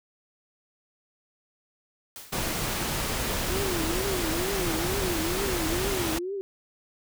white noise with exponential decay, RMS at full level -39 dBFS, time 2.16-2.62 s, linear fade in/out 1 ms, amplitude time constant 100 ms
pink noise, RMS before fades -29 dBFS, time 2.32-6.19 s, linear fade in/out 10 ms
sine tone with vibrato, 356.3 Hz, F4, 35 cents sharp, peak -29 dBFS, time 3.5-6.41 s, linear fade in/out 0 ms, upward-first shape triangle, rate 2.2 Hz, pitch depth 230 cents each way
effects none

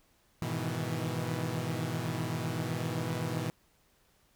sawtooth chord, E major seventh, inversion first, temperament equal with one note detuned, 103.83 / 123.47 / 157.01 / 164.81 Hz, G#2 / B2 / D#3 / E3, 0 / 0 / +16 / 0 cents, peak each -36 / -32 / -34 / -33 dBFS, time 0.42-3.5 s, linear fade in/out 0 ms, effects pink hiss -68 dBFS RMS until 4.35 s

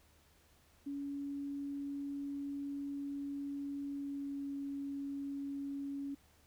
sine tone with pitch glide, 281.8 to 279.4 Hz, C#4 to C#4, +29 to +14 cents, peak -38 dBFS, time 0.86-6.15 s, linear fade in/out 10 ms, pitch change -15 cents, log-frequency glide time 3.85-4.54 s, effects added 76 Hz sine -70 dBFS peak until 6.46 s + pink hiss -68 dBFS RMS until 6.46 s

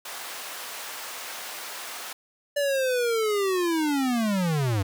pink high-pass noise, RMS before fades -37 dBFS, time 0.05-2.13 s, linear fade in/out 5 ms, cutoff 770 Hz, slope 12 dB/octave
square linear sweep, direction down, 582 to 92.5 Hz, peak -23 dBFS, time 2.56-4.83 s, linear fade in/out 10 ms
effects none

